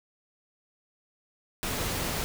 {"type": "noise", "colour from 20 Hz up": "pink", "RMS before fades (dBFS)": -31, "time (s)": [1.63, 2.24], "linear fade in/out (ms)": 0, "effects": []}